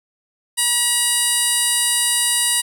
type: tone with band-pass filter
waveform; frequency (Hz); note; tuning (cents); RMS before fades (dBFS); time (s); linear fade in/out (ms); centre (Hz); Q
15% pulse; 960; B5; -49; -18; 0.57-2.62; 20; 9100; 1.4
effects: none